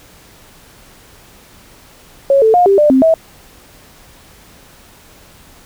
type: tone with pitch steps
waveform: sine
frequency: 551 / 441.8 / 712 / 394.6 / 596 / 262.7 / 648 Hz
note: C#5 / A4 / F5 / G4 / D5 / C4 / E5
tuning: -11 / +7 / +33 / +11 / +25 / +7 / -30 cents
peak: -6 dBFS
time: 2.3-3.14 s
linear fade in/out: 2 ms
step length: 120 ms
effects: pink hiss -43 dBFS RMS until 5.65 s